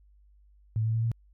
sine tone with pitch steps, 110 / 111.66 / 113.35 / 115.07 Hz, A2 / A2 / A#2 / A#2, 0 / +26 / -48 / -22 cents, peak -24 dBFS, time 0.76-1.116 s, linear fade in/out 0 ms, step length 89 ms, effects added 50 Hz sine -56 dBFS peak until 1.33 s

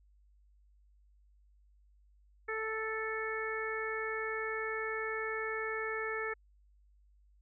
harmonic tone, 440 Hz, A4, in tune, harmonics 1 / 2 / 3 / 4 / 5, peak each -38 / -47 / -41 / -39 / -42 dBFS, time 2.48-6.34 s, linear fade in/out 10 ms, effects added 50 Hz sine -62 dBFS peak until 7.41 s

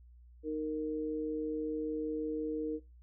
sine tone pair together, 308.8 / 462.7 Hz, D#4 / A#4, -13 / -13 cents, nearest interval perfect fifth, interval 700 cents, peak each -36 / -35 dBFS, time 0.43-2.8 s, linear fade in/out 50 ms, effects noise-tail reverb RT60 0.2 s tail -17 dB re dry + added 60 Hz sine -54 dBFS peak until 3.02 s

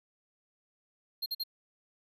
square tone bursts, 4216 Hz, C8, 12 cents sharp, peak -32 dBFS, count 3, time 1.22-1.437 s, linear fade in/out 10 ms, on 41 ms, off 47 ms, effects none

